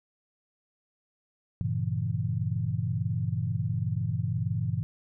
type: chord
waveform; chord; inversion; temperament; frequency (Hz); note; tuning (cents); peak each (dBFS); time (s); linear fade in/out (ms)
sine; G diminished seventh; none; equal; 98 / 116.54 / 138.59 / 164.81; G2 / Bb2 / Db3 / Fb3; 0 / 0 / 0 / 0; -32 / -30 / -34 / -33; 1.61-4.83; 0
effects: none